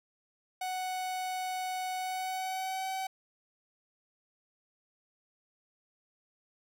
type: tone with pitch glide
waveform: 45% pulse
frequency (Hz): 742 to 761.1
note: F#5 to F#5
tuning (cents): +5 to +49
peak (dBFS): -33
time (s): 0.61-3.07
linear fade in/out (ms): 5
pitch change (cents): +44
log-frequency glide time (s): 1.96-2.89
effects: none